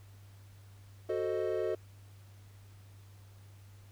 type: chord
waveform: triangle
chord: F# diminished seventh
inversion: none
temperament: equal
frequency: 370 / 440 / 523.3 / 622.3 Hz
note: F#4 / A4 / C5 / Eb5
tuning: 0 / 0 / 0 / 0 cents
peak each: -33 / -33 / -37 / -35 dBFS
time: 1.09-1.75 s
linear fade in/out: 5 ms
effects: added 99 Hz sine -52 dBFS peak until 3.91 s + pink hiss -64 dBFS RMS until 3.91 s